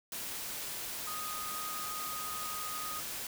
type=tone in noise; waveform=sine; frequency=1244 Hz; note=D#6; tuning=1 cent flat; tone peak=-40 dBFS; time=1.07-3 s; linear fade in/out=2 ms; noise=white; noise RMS=-40 dBFS; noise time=0.12-3.27 s; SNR=-3 dB; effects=none